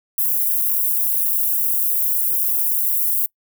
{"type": "high-pass noise", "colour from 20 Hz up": "white", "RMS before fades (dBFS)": -19, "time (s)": [0.18, 3.26], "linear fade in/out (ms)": 2, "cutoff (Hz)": 12000, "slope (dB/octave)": 24, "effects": ["noise-tail reverb RT60 0.1 s tail -25 dB re dry"]}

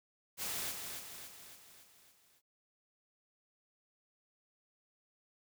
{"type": "noise with echo", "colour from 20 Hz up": "white", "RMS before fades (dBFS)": -39, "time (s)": [0.37, 0.74], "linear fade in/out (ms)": 50, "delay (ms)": 280, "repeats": 6, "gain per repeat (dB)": -5, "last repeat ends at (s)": 2.42, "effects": []}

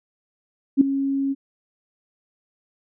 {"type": "tone with ADSR envelope", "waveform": "sine", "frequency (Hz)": 274.1, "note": "C#4", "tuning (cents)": -19, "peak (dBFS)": -7, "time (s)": [0.77, 1.35], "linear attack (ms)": 40, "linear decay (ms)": 5, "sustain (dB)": -13, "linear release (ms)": 34, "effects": []}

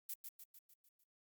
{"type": "noise with echo", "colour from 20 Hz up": "violet", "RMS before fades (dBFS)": -44, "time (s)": [0.09, 0.14], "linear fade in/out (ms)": 5, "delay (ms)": 150, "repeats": 6, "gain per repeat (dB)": -5, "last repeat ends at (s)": 1.04, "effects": ["Opus 48 kbps"]}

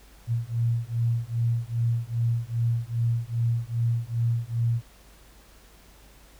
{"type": "beating tone pair", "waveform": "sine", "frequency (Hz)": [115.7, 118.2], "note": ["A#2", "A#2"], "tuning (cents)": [-13, 24], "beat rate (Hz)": 2.5, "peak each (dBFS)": -26, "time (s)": [0.27, 4.82], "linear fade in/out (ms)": 50, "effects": ["added 50 Hz sine -53 dBFS peak until 6.39 s", "pink hiss -55 dBFS RMS until 6.39 s"]}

